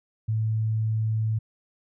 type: tone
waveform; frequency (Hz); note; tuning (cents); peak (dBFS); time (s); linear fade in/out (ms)
sine; 110; A2; 0; -22; 0.28-1.39; 10
effects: none